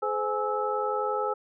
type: tone cluster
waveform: sine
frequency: 423.9 / 515 / 838 / 1306 Hz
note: G#4 / C5 / G#5 / E6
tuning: +35 / -28 / +15 / -17 cents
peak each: -31 dBFS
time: 0.02-1.34 s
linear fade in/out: 10 ms
effects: none